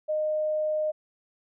sine tone, 615 Hz, D#5, 20 cents flat, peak -24 dBFS, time 0.08-0.92 s, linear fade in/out 20 ms, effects none

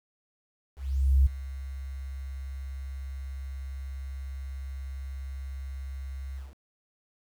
sine tone with ADSR envelope, 67.2 Hz, C2, 47 cents sharp, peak -16 dBFS, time 0.76-6.55 s, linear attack 500 ms, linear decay 12 ms, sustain -18 dB, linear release 180 ms, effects 9-bit

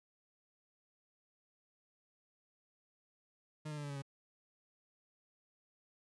40% pulse tone with pitch steps, 153.1 / 149.95 / 146.86 / 143.84 / 140.88 / 137.98 Hz, D#3 / D3 / D3 / D3 / C#3 / C#3, -28 / +36 / 0 / -36 / +28 / -8 cents, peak -40 dBFS, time 3.65-4.022 s, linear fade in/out 10 ms, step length 62 ms, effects resampled to 24000 Hz

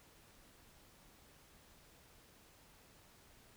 silence, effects pink hiss -64 dBFS RMS until 3.56 s

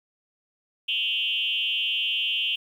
sine tone with frequency modulation, 2988 Hz, F#7, 16 cents sharp, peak -23 dBFS, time 0.88-2.56 s, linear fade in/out 10 ms, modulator 228 Hz, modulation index 1.4, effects 9-bit

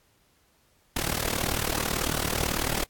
pink noise with amplitude modulation, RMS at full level -24 dBFS, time 0.96-2.84 s, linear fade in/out 5 ms, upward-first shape sine, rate 38.1 Hz, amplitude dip 95%, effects pink hiss -65 dBFS RMS until 2.89 s + AAC 64 kbps

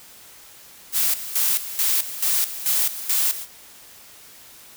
blue noise with tremolo, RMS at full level -20 dBFS, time 0.92-3.47 s, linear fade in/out 50 ms, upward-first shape square, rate 2.3 Hz, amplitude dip 75%, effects white hiss -46 dBFS RMS until 4.76 s

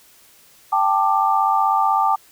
sine chord, G suspended second, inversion none, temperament equal with one note detuned, 784 / 880 / 1184.9 Hz, G5 / A5 / D6, 0 / 0 / +15 cents, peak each -19 dBFS, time 0.72-2.16 s, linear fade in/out 10 ms, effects white hiss -51 dBFS RMS until 2.31 s

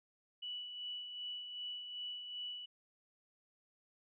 sine tone with tremolo, 2955 Hz, F#7, 3 cents flat, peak -40 dBFS, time 0.42-2.66 s, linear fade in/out 10 ms, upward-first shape sine, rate 2.6 Hz, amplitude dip 45%, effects none

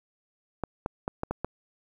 clicks, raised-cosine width 1 ms, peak -15 dBFS, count 6, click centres 0.637 / 0.861 / 1.079 / 1.234 / 1.31 / 1.446 s, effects 9-bit

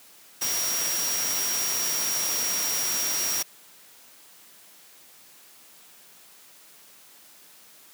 sine tone in noise, 5660 Hz, F8, 22 cents sharp, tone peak -27 dBFS, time 0.41-3.43 s, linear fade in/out 10 ms, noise white, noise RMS -29 dBFS, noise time 0.41-3.43 s, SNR -1 dB, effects white hiss -52 dBFS RMS until 7.93 s + high-pass 150 Hz 12 dB/octave

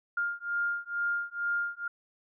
sine beating tone pair, 1405 / 1407.2 Hz, F6 / F6, +10 / +13 cents, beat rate 2.2 Hz, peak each -32 / -32 dBFS, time 0.17-1.88 s, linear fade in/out 5 ms, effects none

